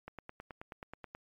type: click train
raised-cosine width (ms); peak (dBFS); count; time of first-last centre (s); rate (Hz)
0.5; -29; 11; 0.08-1.15; 9.35
effects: MP3 64 kbps